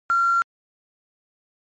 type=tone with quantisation; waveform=sine; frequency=1374 Hz; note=F6; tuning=29 cents flat; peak=-16 dBFS; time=0.1-0.42 s; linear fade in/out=0 ms; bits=6; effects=MP3 32 kbps